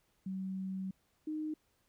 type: tone pair in turn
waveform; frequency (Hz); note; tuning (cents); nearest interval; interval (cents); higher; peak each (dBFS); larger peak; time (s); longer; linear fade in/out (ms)
sine; 189.8 / 308.7; F#3 / D#4; +44 / -14; minor sixth; 842; second; -36 / -35; second; 0.26-0.91 / 1.27-1.54; first; 5
effects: pink hiss -75 dBFS RMS until 1.88 s